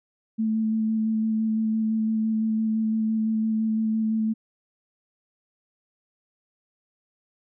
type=tone with vibrato; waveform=sine; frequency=220 Hz; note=A3; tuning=in tune; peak=-21 dBFS; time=0.38-4.34 s; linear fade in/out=20 ms; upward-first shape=square; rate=5.9 Hz; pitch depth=11 cents each way; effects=none